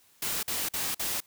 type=noise bursts; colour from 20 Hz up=white; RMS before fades=-31 dBFS; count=4; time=0.22-1.204 s; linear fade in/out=5 ms; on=210 ms; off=48 ms; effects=white hiss -62 dBFS RMS until 1.26 s